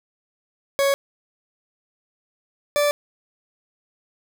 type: tone pair in turn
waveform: 40% pulse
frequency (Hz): 555 / 584.4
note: C#5 / D5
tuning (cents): +2 / -9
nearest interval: minor second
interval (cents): 89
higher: second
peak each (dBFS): -16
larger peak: neither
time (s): 0.79-0.94 / 2.76-2.91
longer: neither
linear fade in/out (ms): 0
effects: none